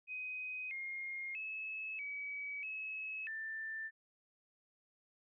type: tone with pitch steps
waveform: sine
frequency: 2511 / 2133 / 2592 / 2275 / 2577 / 1777 Hz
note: D#7 / C7 / E7 / C#7 / E7 / A6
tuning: +15 / +33 / -30 / +44 / -40 / +17 cents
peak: -40 dBFS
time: 0.07-3.91 s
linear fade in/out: 50 ms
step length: 640 ms
effects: none